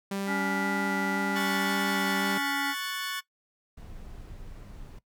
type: tone with vibrato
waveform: sawtooth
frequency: 196 Hz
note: G3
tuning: in tune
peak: -26 dBFS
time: 0.11-2.38 s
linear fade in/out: 5 ms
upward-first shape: square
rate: 1.9 Hz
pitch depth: 8 cents each way
type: harmonic tone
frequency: 281.4 Hz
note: C#4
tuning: 26 cents sharp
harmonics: 1 / 3 / 5 / 7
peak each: -34 / -34 / -34 / -34 dBFS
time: 0.26-2.75 s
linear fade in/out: 50 ms
type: chord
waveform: 20% pulse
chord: F# minor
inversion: second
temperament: equal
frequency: 1108.7 / 1480 / 1760 Hz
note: C#6 / F#6 / A6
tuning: 0 / 0 / 0 cents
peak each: -31 dBFS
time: 1.35-3.21 s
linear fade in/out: 20 ms
type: noise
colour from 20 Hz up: brown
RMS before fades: -43 dBFS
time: 3.77-4.99 s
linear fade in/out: 5 ms
effects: noise-tail reverb RT60 0.1 s tail -18 dB re dry